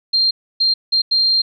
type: tone bursts at uneven times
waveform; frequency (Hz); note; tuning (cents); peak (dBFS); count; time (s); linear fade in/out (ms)
sine; 4186; C8; 0; -12; 4; 0.13-0.31 / 0.6-0.74 / 0.92-1.02 / 1.11-1.42; 10
effects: none